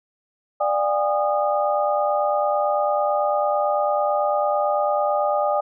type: tone cluster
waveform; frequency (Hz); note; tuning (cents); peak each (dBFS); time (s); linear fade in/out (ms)
sine; 592 / 721 / 810 / 1230; D5 / F#5 / G#5 / D#6; +14 / -45 / -43 / -20; -21 / -28 / -23 / -26; 0.6-5.61; 10
effects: none